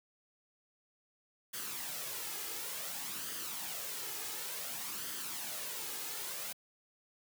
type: noise with flanger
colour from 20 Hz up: white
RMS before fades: -41 dBFS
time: 1.53-6.53 s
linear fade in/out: 10 ms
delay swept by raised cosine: 0.62 to 2.42 ms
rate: 0.56 Hz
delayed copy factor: +0.5
effects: high-pass 150 Hz 12 dB/octave